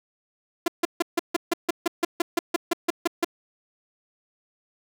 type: tone bursts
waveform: sawtooth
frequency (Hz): 342.1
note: F4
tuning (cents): -36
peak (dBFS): -15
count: 16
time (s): 0.66-3.246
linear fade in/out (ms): 5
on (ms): 21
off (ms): 150
effects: none